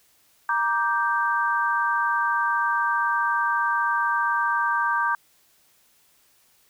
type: chord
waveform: sine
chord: G minor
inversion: first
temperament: just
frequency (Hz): 940.8 / 1176 / 1568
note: Bb5 / D6 / G6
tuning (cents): +16 / +2 / 0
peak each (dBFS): -25 / -25 / -24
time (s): 0.49-5.15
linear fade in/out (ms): 2
effects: white hiss -61 dBFS RMS until 6.69 s